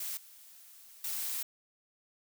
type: noise with level steps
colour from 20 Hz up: blue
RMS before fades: -38 / -55 / -36 dBFS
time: 0-1.43 s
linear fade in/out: 5 ms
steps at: 0.17 / 1.04 s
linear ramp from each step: 2 ms
effects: none